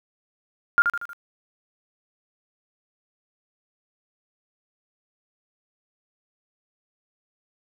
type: tone with echo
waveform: sine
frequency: 1406 Hz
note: F6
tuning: 11 cents sharp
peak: -12 dBFS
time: 0.78-0.82 s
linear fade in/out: 0 ms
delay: 78 ms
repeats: 4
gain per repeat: -6 dB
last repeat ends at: 1.132 s
effects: 9-bit